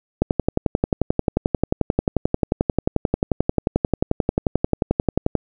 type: click train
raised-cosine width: 2 ms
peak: -3 dBFS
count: 59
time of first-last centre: 0.22-5.353 s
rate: 11.3 Hz
effects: none